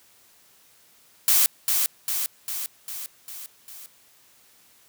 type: noise with echo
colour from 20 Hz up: blue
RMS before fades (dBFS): -18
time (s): 1.28-1.46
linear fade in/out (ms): 0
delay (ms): 400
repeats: 6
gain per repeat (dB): -4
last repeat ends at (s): 3.86
effects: white hiss -57 dBFS RMS until 4.88 s + high-pass 60 Hz 12 dB/octave